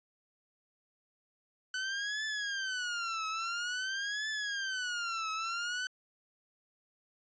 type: tone with vibrato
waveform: sawtooth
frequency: 1499 Hz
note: F#6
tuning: 22 cents sharp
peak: -30 dBFS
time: 1.74-5.87 s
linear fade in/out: 2 ms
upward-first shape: triangle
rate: 0.49 Hz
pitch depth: 270 cents each way
effects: resampled to 16000 Hz + 12-bit